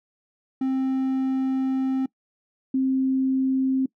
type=tone pair in turn; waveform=triangle / sine; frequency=263.8 / 263.8 Hz; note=C4 / C4; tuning=+14 / +14 cents; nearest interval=unison; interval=0 cents; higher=neither; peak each=-19 / -19 dBFS; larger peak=neither; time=0.61-2.06 / 2.74-3.86 s; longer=first; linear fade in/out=5 ms; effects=noise-tail reverb RT60 0.1 s tail -22 dB re dry